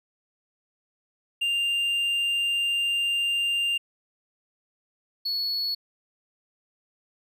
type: tone pair in turn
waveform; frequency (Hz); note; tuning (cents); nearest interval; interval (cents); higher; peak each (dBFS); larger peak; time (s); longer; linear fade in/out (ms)
triangle; 2794 / 4391; F7 / C#8; 0 / -17; minor sixth; 783; second; -21 / -24; first; 1.41-3.78 / 5.25-5.75; first; 10
effects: none